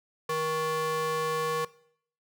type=ring-modulated tone; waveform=square; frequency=316.2 Hz; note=D#4; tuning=28 cents sharp; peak=-25 dBFS; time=0.29-1.65 s; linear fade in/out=5 ms; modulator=791 Hz; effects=noise-tail reverb RT60 0.6 s tail -19 dB re dry